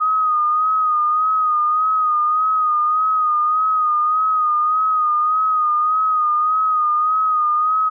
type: tone with vibrato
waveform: sine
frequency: 1244.5 Hz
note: D#6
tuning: in tune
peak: -14 dBFS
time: 0-7.9 s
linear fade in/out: 20 ms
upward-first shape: sine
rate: 1.7 Hz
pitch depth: 45 cents each way
effects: none